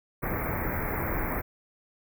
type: band-stop noise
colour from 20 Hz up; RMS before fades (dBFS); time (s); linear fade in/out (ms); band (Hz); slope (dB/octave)
pink; -30; 0.22-1.42; 20; 2300 to 13000; 96
effects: none